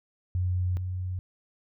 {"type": "tone pair in turn", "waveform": "sine", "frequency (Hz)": [90.7, 91.65], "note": ["F#2", "F#2"], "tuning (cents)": [-34, -16], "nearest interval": "unison", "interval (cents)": 18, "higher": "second", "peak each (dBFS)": [-24, -29], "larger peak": "first", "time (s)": [[0.35, 0.77], [0.77, 1.19]], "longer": "neither", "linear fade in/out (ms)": 0, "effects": []}